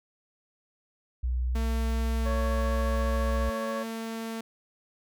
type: tone with pitch glide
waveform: sine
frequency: 61.7 to 62.17 Hz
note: B1 to B1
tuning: -1 to +12 cents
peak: -25 dBFS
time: 1.23-3.5 s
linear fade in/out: 10 ms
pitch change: +13 cents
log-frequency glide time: 1.97-2.08 s
type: tone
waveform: sawtooth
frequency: 225.7 Hz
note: A3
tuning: 44 cents sharp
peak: -29 dBFS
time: 1.55-4.41 s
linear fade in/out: 5 ms
type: harmonic tone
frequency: 557 Hz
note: C#5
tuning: 8 cents sharp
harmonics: 1 / 2 / 3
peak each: -32 / -36 / -43 dBFS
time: 2.25-3.84 s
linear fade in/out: 20 ms
effects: none